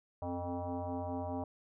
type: tone with frequency modulation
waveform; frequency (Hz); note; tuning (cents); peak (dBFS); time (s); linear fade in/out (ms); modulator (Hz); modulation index
sine; 261.6; C4; 0; -35; 0.22-1.44; 2; 176; 3.6
effects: none